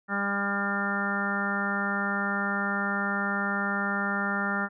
harmonic tone, 200 Hz, G3, 35 cents sharp, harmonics 1 / 2 / 3 / 4 / 5 / 6 / 7 / 8 / 9, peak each -31 / -40 / -39 / -36 / -40 / -36 / -30 / -41 / -33 dBFS, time 0.08-4.69 s, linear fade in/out 50 ms, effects none

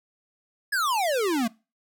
square exponential sweep, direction down, 1732 to 215.6 Hz, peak -23 dBFS, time 0.72-1.48 s, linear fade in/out 10 ms, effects noise-tail reverb RT60 0.3 s tail -23 dB re dry

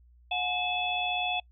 sine tone cluster, 724 / 839 / 2594 / 3425 Hz, F#5 / G#5 / E7 / A7, -38 / +17 / -28 / -47 cents, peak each -31 / -40 / -32 / -33 dBFS, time 0.31-1.4 s, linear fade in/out 5 ms, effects noise-tail reverb RT60 0.1 s tail -25 dB re dry + added 60 Hz sine -55 dBFS peak until 1.51 s

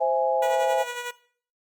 sine chord, C augmented, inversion none, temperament equal, 523.3 / 659.3 / 830.6 Hz, C5 / E5 / G#5, 0 / 0 / 0 cents, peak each -24 dBFS, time 0-0.84 s, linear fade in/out 20 ms
10% pulse tone with tremolo, 486.3 Hz, B4, 27 cents flat, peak -21 dBFS, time 0.42-1.11 s, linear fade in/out 5 ms, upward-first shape sine, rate 11 Hz, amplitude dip 55%
effects noise-tail reverb RT60 0.5 s tail -18 dB re dry + Opus 24 kbps

